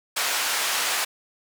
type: band-pass noise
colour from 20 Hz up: pink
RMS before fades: -25 dBFS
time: 0.16-1.05 s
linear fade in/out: 10 ms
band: 1000 to 13000 Hz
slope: 12 dB/octave
effects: none